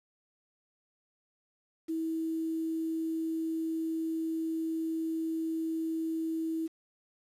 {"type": "tone with quantisation", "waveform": "sine", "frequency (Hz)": 323.5, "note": "E4", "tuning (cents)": -32, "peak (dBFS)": -30, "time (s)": [1.88, 6.68], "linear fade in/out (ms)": 20, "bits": 9, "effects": ["resampled to 32000 Hz"]}